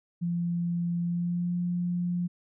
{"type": "tone with pitch glide", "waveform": "sine", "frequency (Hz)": [172.3, 176.02], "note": ["F3", "F3"], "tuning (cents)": [-23, 14], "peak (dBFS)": -26, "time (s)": [0.21, 2.28], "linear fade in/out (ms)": 20, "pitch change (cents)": 37, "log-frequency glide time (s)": [1.02, 1.55], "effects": []}